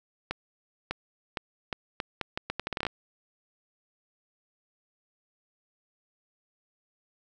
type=accelerating click train; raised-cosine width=0.3 ms; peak=-14 dBFS; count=16; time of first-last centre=0.31-2.867 s; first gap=600 ms; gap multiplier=0.77; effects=none